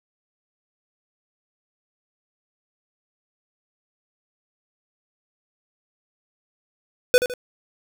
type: tone with echo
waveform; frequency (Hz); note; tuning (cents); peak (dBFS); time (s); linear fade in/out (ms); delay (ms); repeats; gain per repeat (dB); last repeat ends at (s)
square; 497.4; B4; +12; -11; 7.14-7.18; 0; 79; 2; -9; 7.338
effects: none